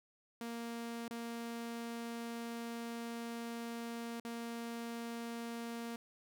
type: tone with dropouts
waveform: sawtooth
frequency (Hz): 233.1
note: A#3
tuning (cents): 0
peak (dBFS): -37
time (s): 0.41-5.96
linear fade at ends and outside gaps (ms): 2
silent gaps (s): 1.081-1.109 / 4.2-4.249
effects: none